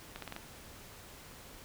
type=accelerating click train; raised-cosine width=0.3 ms; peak=-25 dBFS; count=5; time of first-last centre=0.16-0.364 s; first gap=63 ms; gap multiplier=0.86; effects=pink hiss -52 dBFS RMS until 1.64 s